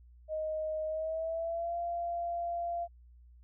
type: tone with pitch glide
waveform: sine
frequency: 624 to 688.4 Hz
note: D#5 to F5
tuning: +5 to -25 cents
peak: -32 dBFS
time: 0.28-2.88 s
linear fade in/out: 50 ms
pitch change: +170 cents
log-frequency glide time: 0.87-1.77 s
effects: added 60 Hz sine -54 dBFS peak until 3.43 s